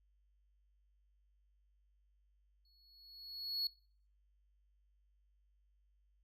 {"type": "tone with exponential growth", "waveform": "triangle", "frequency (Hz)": 4362, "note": "C#8", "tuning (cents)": -29, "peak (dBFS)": -31, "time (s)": [2.65, 3.67], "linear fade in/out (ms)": 2, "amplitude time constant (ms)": 220, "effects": ["noise-tail reverb RT60 0.5 s tail -23 dB re dry", "added 50 Hz sine -70 dBFS peak until 6.23 s"]}